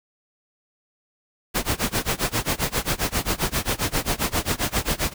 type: noise with tremolo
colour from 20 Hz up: pink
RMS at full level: -21 dBFS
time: 1.54-5.14 s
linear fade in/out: 20 ms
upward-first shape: sine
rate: 7.5 Hz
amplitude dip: 95%
effects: none